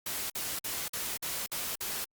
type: noise bursts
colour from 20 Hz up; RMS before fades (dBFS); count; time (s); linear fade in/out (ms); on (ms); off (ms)
white; -35; 7; 0.06-2.046; 5; 240; 51
effects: Opus 48 kbps